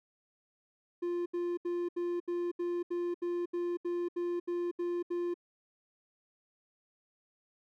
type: tone bursts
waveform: triangle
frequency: 349.2 Hz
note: F4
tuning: in tune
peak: -29 dBFS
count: 14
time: 1.02-5.342 s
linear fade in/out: 10 ms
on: 240 ms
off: 74 ms
effects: none